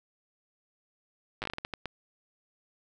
slowing click train, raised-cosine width 0.3 ms, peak -18 dBFS, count 11, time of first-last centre 1.42-1.857 s, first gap 8 ms, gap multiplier 1.35, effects none

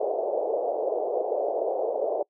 pink band-pass noise, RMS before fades -27 dBFS, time 0-2.23 s, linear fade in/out 10 ms, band 410 to 710 Hz, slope 48 dB/octave, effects noise-tail reverb RT60 0.1 s tail -25 dB re dry

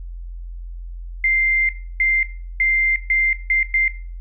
sine tone bursts at uneven times, 2093 Hz, C7, in tune, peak -14 dBFS, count 6, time 1.24-1.69 / 2-2.23 / 2.6-2.96 / 3.1-3.33 / 3.5-3.63 / 3.74-3.88 s, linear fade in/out 2 ms, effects noise-tail reverb RT60 0.4 s tail -17 dB re dry + added 43 Hz sine -29 dBFS peak until 4.2 s

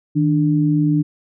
sine tone pair together, 156.5 / 295.4 Hz, D#3 / D4, +10 / +10 cents, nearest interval major seventh, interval 1100 cents, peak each -16 dBFS, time 0.15-1.03 s, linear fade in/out 20 ms, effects none

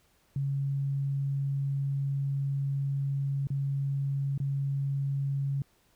sine tone with dropouts, 138.59 Hz, C#3, in tune, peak -27 dBFS, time 0.36-5.62 s, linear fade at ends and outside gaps 2 ms, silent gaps 3.471-3.503 / 4.378-4.401 s, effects pink hiss -67 dBFS RMS until 5.95 s

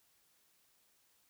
silence, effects white hiss -72 dBFS RMS until 1.29 s

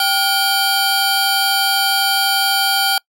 square tone cluster, 781 / 1428 / 3152 / 4627 Hz, G5 / F6 / G7 / D8, -7 / +38 / +9 / -27 cents, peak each -20 dBFS, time 0-2.98 s, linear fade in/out 2 ms, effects noise-tail reverb RT60 0.1 s tail -26 dB re dry

